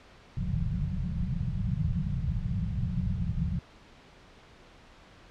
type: low-pass noise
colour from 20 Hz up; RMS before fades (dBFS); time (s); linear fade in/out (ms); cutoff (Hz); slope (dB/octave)
white; -30; 0.37-3.59; 2; 190; 96
effects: pink hiss -54 dBFS RMS until 5.3 s + low-pass 4000 Hz 12 dB/octave